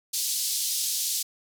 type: band-pass noise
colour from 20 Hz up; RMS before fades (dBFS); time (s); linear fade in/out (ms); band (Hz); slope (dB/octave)
pink; -28; 0.13-1.23; 10; 4100 to 15000; 24
effects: none